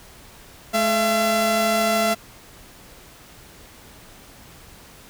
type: tone pair together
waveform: sawtooth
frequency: 214.4 / 676.4 Hz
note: A3 / E5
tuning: -45 / +44 cents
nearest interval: octave + minor sixth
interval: 1989 cents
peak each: -20 / -15 dBFS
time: 0.73-2.15 s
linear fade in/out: 20 ms
effects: pink hiss -46 dBFS RMS until 5.09 s